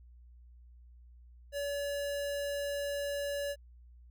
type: tone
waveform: square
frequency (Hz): 570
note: C#5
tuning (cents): +48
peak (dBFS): -34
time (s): 1.52-3.56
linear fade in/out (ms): 50
effects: added 60 Hz sine -53 dBFS peak until 4.1 s